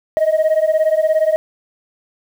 sine beating tone pair, 620 / 637 Hz, D#5 / D#5, -6 / +41 cents, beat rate 17 Hz, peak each -13 dBFS, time 0.17-1.36 s, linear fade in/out 0 ms, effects tanh soft clip ceiling -9 dBFS + 7-bit

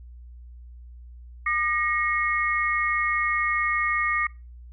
sine tone cluster, 1209 / 1886 / 2174 Hz, D6 / A#6 / C#7, +50 / +20 / -34 cents, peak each -26 dBFS, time 1.46-4.27 s, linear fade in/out 5 ms, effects noise-tail reverb RT60 0.3 s tail -24 dB re dry + added 60 Hz sine -41 dBFS peak until 4.72 s

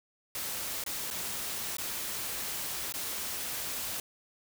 white noise with dropouts, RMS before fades -36 dBFS, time 0.35-4 s, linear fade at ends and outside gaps 2 ms, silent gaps 0.839-0.863 / 1.104-1.11 / 1.769-1.783 / 2.924-2.939 s, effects none

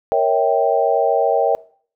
sine chord, A# diminished seventh, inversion none, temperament equal with one note detuned, 466.2 / 554.4 / 647.6 / 784 Hz, A#4 / C#5 / E5 / G5, 0 / 0 / -31 / 0 cents, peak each -19 dBFS, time 0.12-1.55 s, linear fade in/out 0 ms, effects noise-tail reverb RT60 0.5 s tail -21 dB re dry

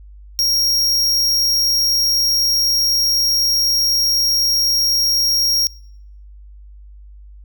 45% pulse tone, 5588 Hz, F8, in tune, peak -14 dBFS, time 0.39-5.67 s, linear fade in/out 0 ms, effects noise-tail reverb RT60 0.7 s tail -25 dB re dry + added 50 Hz sine -37 dBFS peak until 7.44 s

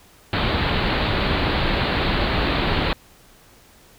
pink low-pass noise, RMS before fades -21 dBFS, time 0.33-2.93 s, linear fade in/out 0 ms, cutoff 4400 Hz, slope 96 dB/octave, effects pink hiss -51 dBFS RMS until 3.98 s

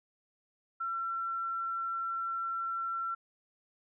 sine tone, 1353 Hz, E6, 45 cents sharp, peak -32 dBFS, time 0.8-3.15 s, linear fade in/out 10 ms, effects none

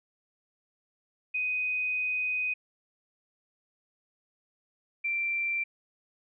sine tone pair in turn, 2500 / 2354 Hz, D#7 / D7, +8 / +3 cents, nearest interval minor second, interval 105 cents, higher first, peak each -27 dBFS, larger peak neither, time 1.34-2.54 / 5.04-5.64 s, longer first, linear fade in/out 10 ms, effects none

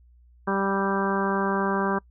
harmonic tone with a mistuned harmonic, 196 Hz, G3, in tune, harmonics 1 / 2 / 3 / 4 / 5 / 6 / 7 / 8, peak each -27 / -28 / -33 / -33 / -30 / -31 / -37 / -32 dBFS, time 0.47-1.99 s, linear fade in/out 10 ms, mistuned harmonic 7, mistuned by -18 cents, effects noise-tail reverb RT60 0.1 s tail -25 dB re dry + added 60 Hz sine -52 dBFS peak until 2.1 s

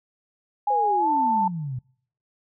sine tone with pitch glide, 826 to 885.3 Hz, G#5 to A5, -10 to +10 cents, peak -19 dBFS, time 0.67-1.48 s, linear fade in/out 5 ms, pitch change +120 cents, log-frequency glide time 0.98-1.09 s
sine exponential sweep, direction down, 529 to 121.2 Hz, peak -27 dBFS, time 0.7-1.79 s, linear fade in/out 5 ms
effects noise-tail reverb RT60 0.6 s tail -26 dB re dry

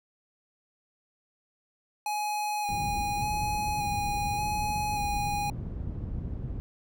square tone with vibrato, 830.6 Hz, G#5, in tune, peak -29 dBFS, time 2.06-5.5 s, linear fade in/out 2 ms, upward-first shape square, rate 0.86 Hz, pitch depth 18 cents each way
white low-pass noise, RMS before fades -35 dBFS, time 2.69-6.6 s, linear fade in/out 0 ms, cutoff 120 Hz, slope 12 dB/octave
effects none

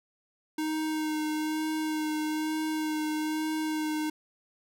square tone with vibrato, 310.1 Hz, D#4, 6 cents flat, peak -29 dBFS, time 0.58-4.1 s, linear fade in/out 5 ms, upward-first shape sine, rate 1.1 Hz, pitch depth 15 cents each way, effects none

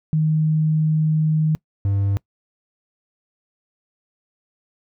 sine / triangle tone pair in turn, 155.9 / 99.32 Hz, D#3 / G2, +4 / +23 cents, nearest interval minor sixth, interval 781 cents, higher first, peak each -15 dBFS, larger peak neither, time 0.13-1.55 / 1.85-2.17 s, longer first, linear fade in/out 0 ms, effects noise-tail reverb RT60 0.1 s tail -24 dB re dry

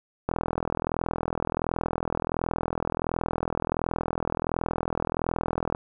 click train, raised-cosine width 1 ms, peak -12 dBFS, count 227, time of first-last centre 0.29-5.749 s, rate 41.4 Hz, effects none

